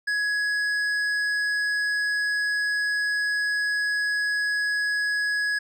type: tone with hard clipping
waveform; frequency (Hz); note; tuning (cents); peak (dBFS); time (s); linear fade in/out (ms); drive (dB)
sine; 1675; G#6; +14; -24; 0.07-5.59; 10; 8
effects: none